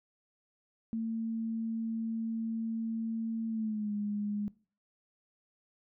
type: tone with pitch glide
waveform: sine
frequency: 225.5 to 206.8 Hz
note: A3 to G#3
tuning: +43 to -7 cents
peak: -31 dBFS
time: 0.93-4.48 s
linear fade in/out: 0 ms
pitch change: -150 cents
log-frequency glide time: 3.48-3.93 s
effects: noise-tail reverb RT60 0.4 s tail -21 dB re dry